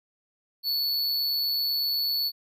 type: tone with amplitude modulation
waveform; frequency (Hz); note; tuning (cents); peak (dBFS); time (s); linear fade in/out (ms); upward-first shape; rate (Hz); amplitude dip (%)
square; 4435; C#8; 0; -23; 0.63-2.32; 50; sine; 148; 40
effects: none